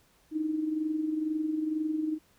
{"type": "tone with amplitude modulation", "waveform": "sine", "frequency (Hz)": 311.1, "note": "D#4", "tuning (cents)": 0, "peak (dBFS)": -25, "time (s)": [0.31, 2.19], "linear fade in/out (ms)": 50, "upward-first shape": "sine", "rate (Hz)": 22.1, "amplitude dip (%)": 55, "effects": ["pink hiss -65 dBFS RMS until 2.38 s"]}